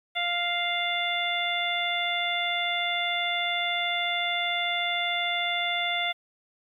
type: harmonic tone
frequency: 698.5 Hz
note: F5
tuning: in tune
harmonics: 1 / 2 / 3 / 4 / 5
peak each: -31 / -36 / -29 / -36 / -30 dBFS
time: 0.15-6.13 s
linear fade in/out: 20 ms
effects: 10-bit

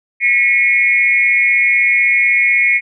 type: tone with amplitude modulation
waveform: sine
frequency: 2183 Hz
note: C#7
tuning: 27 cents flat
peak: -5 dBFS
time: 0.2-2.81 s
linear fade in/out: 50 ms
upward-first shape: sine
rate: 236 Hz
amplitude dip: 95%
effects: none

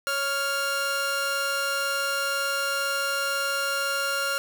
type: tone pair together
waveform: sawtooth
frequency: 554.4 / 1397 Hz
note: C#5 / F6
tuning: 0 / 0 cents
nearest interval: octave + major third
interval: 1600 cents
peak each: -27 / -22 dBFS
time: 0.07-4.38 s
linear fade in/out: 0 ms
effects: none

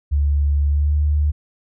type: tone with pitch glide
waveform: sine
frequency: 72 to 74.24 Hz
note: D2 to D2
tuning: -34 to +19 cents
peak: -14 dBFS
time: 0.11-1.32 s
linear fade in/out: 20 ms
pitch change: +53 cents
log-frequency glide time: 0.67-0.95 s
effects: none

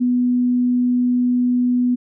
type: tone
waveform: sine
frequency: 246.9 Hz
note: B3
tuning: in tune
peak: -14 dBFS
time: 0-1.96 s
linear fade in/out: 20 ms
effects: none

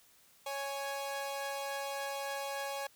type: tone pair together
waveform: sawtooth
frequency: 554.9 / 830.6 Hz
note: C#5 / G#5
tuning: +2 / 0 cents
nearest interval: perfect fifth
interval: 698 cents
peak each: -35 / -36 dBFS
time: 0.46-2.87 s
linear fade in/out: 5 ms
effects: white hiss -64 dBFS RMS until 2.95 s

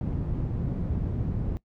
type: low-pass noise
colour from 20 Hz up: white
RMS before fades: -29 dBFS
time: 0.01-1.57 s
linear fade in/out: 0 ms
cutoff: 140 Hz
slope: 12 dB/octave
effects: noise-tail reverb RT60 0.1 s tail -20 dB re dry

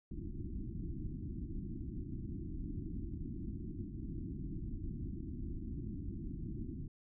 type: low-pass noise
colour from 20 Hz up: pink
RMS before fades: -42 dBFS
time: 0.11-6.88 s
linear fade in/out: 5 ms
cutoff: 350 Hz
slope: 96 dB/octave
effects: none

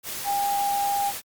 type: tone in noise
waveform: sine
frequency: 804 Hz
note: G5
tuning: 44 cents sharp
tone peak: -22 dBFS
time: 0.24-1.13 s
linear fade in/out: 50 ms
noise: white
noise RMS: -33 dBFS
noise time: 0.03-1.22 s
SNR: +8 dB
effects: Opus 48 kbps

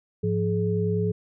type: tone cluster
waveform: sine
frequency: 104 / 174.2 / 423.9 Hz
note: G#2 / F3 / G#4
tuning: +3 / -4 / +35 cents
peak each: -26 dBFS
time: 0.23-1.12 s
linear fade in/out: 10 ms
effects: none

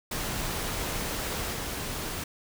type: noise with level steps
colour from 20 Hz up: pink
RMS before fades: -32 / -34 dBFS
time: 0.11-2.24 s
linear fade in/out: 5 ms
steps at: 1.52 s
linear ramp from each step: 20 ms
effects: none

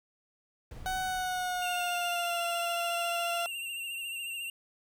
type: noise with exponential decay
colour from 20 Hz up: brown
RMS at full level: -41 dBFS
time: 0.71-2.51 s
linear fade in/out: 2 ms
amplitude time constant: 390 ms
type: tone with pitch glide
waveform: 30% pulse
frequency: 749 to 686.8 Hz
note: F#5 to F5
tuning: +21 to -29 cents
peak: -28 dBFS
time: 0.86-3.46 s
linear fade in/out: 0 ms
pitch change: -150 cents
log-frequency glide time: 1-2.41 s
type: tone with vibrato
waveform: square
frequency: 2760 Hz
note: F7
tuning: 21 cents flat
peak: -36 dBFS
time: 1.62-4.5 s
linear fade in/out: 2 ms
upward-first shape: sine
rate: 14 Hz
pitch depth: 41 cents each way
effects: none

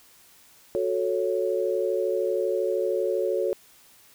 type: chord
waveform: sine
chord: F# minor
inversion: none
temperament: equal with one note detuned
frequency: 367.2 / 440 / 554.4 Hz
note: F#4 / A4 / C#5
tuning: -13 / 0 / 0 cents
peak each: -27 dBFS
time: 0.75-3.53 s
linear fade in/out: 0 ms
effects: white hiss -55 dBFS RMS until 4.14 s

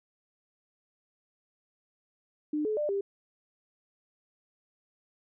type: tone with pitch steps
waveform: sine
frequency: 301.1 / 429.4 / 596 / 397.2 Hz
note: D4 / A4 / D5 / G4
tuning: +43 / -42 / +25 / +23 cents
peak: -27 dBFS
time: 2.53-3.01 s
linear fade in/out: 5 ms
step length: 120 ms
effects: none

